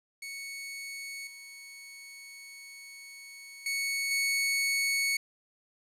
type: tone with level steps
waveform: sawtooth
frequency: 2217 Hz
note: C#7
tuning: in tune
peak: -35 / -42 / -26 / -23 dBFS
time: 0.22-5.17 s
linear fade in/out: 5 ms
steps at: 1.27 / 3.66 / 4.11 s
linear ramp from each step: 2 ms
effects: resampled to 32000 Hz + 10-bit